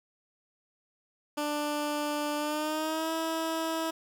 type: tone with pitch glide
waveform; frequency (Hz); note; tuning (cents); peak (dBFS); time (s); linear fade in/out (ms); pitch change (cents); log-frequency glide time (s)
15% pulse; 295.7 to 324.3; D4 to E4; +12 to -28; -23; 1.37-3.91; 10; +160; 2.37-3.12
effects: none